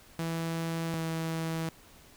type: tone pair in turn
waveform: sawtooth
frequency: 164.81 / 162.73 Hz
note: E3 / E3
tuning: 0 / -22 cents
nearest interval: unison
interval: 22 cents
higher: first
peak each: -27 dBFS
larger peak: neither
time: 0.19-0.94 / 0.94-1.69 s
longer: neither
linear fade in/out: 0 ms
effects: pink hiss -56 dBFS RMS until 2.16 s